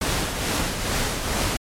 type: noise with tremolo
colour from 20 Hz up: pink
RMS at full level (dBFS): -22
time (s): 0.01-1.57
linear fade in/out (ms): 5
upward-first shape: triangle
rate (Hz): 2.3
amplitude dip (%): 50
effects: low-pass 11000 Hz 12 dB/octave + MP3 96 kbps